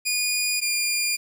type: tone pair in turn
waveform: 15% pulse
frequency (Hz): 2448 / 2410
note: D#7 / D7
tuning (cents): -29 / +44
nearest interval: unison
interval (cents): 27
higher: first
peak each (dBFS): -15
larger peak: neither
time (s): 0.05-0.61 / 0.61-1.17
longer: neither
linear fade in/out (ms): 20
effects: 9-bit